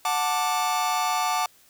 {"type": "chord", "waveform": "45% pulse", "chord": "D major", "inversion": "first", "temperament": "just", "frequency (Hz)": [734.2, 881, 1174.7], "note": ["F#5", "A5", "D6"], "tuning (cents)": [-14, 2, 0], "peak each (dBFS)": -27, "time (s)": [0.05, 1.46], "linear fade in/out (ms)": 2, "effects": ["white hiss -57 dBFS RMS until 1.69 s"]}